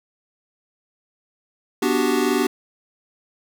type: chord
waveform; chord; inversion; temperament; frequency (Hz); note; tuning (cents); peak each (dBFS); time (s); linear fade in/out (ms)
square; G major seventh; first; equal; 246.9 / 293.7 / 370 / 392; B3 / D4 / F#4 / G4; 0 / 0 / 0 / 0; -24; 1.82-2.47; 5
effects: none